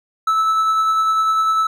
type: tone with tremolo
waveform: triangle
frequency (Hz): 1309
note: E6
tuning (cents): -13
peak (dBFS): -11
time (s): 0.27-1.67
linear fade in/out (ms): 5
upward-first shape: sine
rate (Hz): 10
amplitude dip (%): 25
effects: none